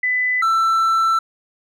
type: tone pair in turn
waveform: sine / triangle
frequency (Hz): 2000 / 1334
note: B6 / E6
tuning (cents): +21 / +20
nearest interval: perfect fifth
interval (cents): 701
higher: first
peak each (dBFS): -16 / -12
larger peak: second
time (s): 0.03-0.42 / 0.42-1.19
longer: second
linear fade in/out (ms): 5
effects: none